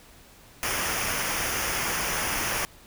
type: noise with comb filter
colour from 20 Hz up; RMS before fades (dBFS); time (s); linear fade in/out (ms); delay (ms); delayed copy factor
pink; -28; 0.63-2.65; 0; 0.25; -0.65
effects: pink hiss -52 dBFS RMS until 2.86 s